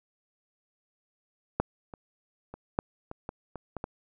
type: clicks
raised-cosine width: 1 ms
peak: -10 / -28 / -27 / -11 / -24 / -21 / -24 / -21 / -19 dBFS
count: 9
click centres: 1.6 / 1.938 / 2.54 / 2.789 / 3.114 / 3.291 / 3.557 / 3.767 / 3.841 s
effects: none